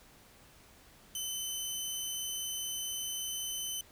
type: tone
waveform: 15% pulse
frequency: 3043 Hz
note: F#7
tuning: 48 cents sharp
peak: -28 dBFS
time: 1.15-3.81 s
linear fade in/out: 2 ms
effects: pink hiss -59 dBFS RMS until 3.91 s